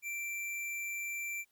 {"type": "tone", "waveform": "square", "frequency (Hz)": 2349, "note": "D7", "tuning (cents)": 0, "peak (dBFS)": -37, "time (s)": [0.02, 1.45], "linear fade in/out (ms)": 50, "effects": ["white hiss -75 dBFS RMS until 1.51 s"]}